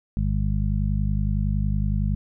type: harmonic tone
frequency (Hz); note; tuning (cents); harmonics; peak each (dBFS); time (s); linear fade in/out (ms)
50.8; G#1; -38; 1 / 2 / 3 / 4; -23 / -26 / -28 / -29; 0.17-2.15; 0
effects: none

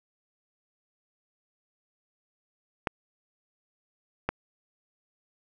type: clicks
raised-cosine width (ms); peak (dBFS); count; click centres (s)
0.5; -11; 2; 2.872 / 4.29
effects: none

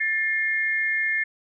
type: tone pair together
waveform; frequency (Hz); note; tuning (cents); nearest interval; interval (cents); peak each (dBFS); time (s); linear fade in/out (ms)
sine; 1767.1 / 2132; A6 / C7; +7 / +32; minor third; 325; -24; 0-1.24; 10
effects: none

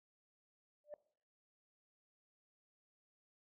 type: tone with exponential growth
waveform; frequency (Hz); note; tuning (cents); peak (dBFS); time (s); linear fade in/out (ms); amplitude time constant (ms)
sine; 594; D5; +20; -40; 0.84-0.94; 1; 21
effects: noise-tail reverb RT60 0.6 s tail -21 dB re dry + tanh soft clip ceiling -40 dBFS

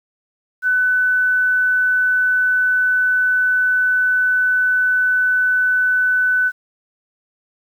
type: tone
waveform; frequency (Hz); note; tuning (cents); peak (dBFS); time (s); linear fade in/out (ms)
sine; 1500; F#6; +23; -13; 0.62-6.52; 50
effects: 8-bit

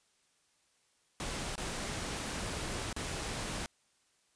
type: noise with dropouts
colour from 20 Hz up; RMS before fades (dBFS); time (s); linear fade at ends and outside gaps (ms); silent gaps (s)
pink; -38; 1.2-3.66; 0; 1.555-1.579 / 2.928-2.964
effects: white hiss -72 dBFS RMS until 4.35 s + resampled to 22050 Hz

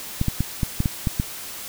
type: clicks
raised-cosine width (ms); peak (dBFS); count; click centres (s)
5; -8; 8; 0.214 / 0.283 / 0.406 / 0.632 / 0.804 / 0.858 / 1.072 / 1.199
effects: white hiss -35 dBFS RMS until 1.68 s

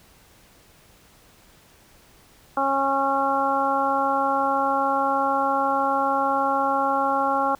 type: harmonic tone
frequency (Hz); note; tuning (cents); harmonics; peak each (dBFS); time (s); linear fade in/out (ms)
273.6; C#4; -23; 1 / 2 / 3 / 4 / 5; -30 / -27 / -23 / -25 / -27; 2.57-7.55; 2
effects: pink hiss -54 dBFS RMS until 7.59 s

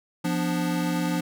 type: chord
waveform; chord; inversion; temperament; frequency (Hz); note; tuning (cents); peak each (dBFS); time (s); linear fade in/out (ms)
square; B diminished; second; equal with one note detuned; 174.61 / 246.9 / 294.7; F3 / B3 / D4; 0 / 0 / +6; -27 / -32 / -29; 0.24-1.21; 10
effects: none

